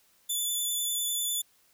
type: tone with vibrato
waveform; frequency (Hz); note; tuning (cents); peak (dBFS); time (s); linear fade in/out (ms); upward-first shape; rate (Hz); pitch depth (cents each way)
10% pulse; 3486; A7; -17; -21; 0.29-1.42; 10; triangle; 10; 22
effects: white hiss -65 dBFS RMS until 1.73 s